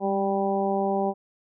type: harmonic tone with a mistuned harmonic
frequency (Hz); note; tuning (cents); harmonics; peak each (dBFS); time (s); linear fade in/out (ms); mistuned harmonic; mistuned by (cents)
196; G3; 0; 1 / 2 / 3 / 4 / 5; -28 / -27 / -29 / -27 / -36; 0-1.14; 50; 1; +24
effects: none